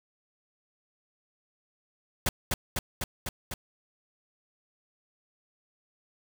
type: noise with echo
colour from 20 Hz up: pink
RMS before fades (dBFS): -26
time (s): 2.26-2.29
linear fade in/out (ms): 2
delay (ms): 250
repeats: 5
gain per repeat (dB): -2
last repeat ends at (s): 3.54
effects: none